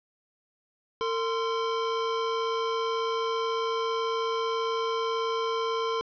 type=tone pair together; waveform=square; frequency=453.6 / 1039 Hz; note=A#4 / C6; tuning=-47 / -12 cents; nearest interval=octave + major second; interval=1435 cents; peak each=-29 / -31 dBFS; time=1.01-6.01 s; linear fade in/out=0 ms; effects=resampled to 11025 Hz + 9-bit